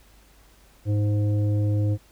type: tone with frequency modulation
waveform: sine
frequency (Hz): 104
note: G#2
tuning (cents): +3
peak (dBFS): -21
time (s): 0.85-1.98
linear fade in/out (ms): 50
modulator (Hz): 208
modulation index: 1.2
effects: added 50 Hz sine -55 dBFS peak until 2.11 s + pink hiss -57 dBFS RMS until 2.11 s